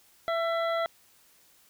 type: harmonic tone with a mistuned harmonic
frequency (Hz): 665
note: E5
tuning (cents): +15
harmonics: 1 / 2 / 3 / 5 / 6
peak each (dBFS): -27 / -32 / -37 / -42 / -46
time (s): 0.28-0.86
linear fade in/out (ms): 0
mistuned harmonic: 2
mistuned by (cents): +18
effects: white hiss -61 dBFS RMS until 1.69 s